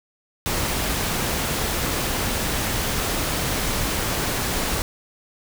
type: noise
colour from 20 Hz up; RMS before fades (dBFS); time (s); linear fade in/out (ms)
pink; -24; 0.46-4.82; 0
effects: none